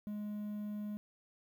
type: tone with quantisation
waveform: triangle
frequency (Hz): 208.8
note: G#3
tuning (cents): +10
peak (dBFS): -36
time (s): 0.07-0.97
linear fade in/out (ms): 0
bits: 11
effects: none